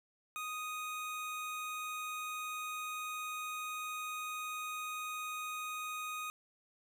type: tone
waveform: 25% pulse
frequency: 1244.5 Hz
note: D#6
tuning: in tune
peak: -35 dBFS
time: 0.36-6.3 s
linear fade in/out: 0 ms
effects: none